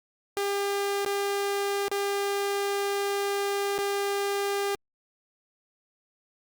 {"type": "tone with dropouts", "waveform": "sawtooth", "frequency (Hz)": 400.8, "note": "G4", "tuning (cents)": 38, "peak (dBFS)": -22, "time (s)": [0.37, 4.75], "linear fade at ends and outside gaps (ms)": 0, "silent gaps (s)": [[1.049, 1.061], [1.882, 1.915], [3.781, 3.787]], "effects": ["Opus 48 kbps"]}